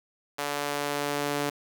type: tone with high-pass filter sweep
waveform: sawtooth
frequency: 144.6 Hz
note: D3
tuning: 27 cents flat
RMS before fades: -30 dBFS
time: 0.38-1.5 s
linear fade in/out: 10 ms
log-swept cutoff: 620 to 330 Hz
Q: 0.85
effects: 8-bit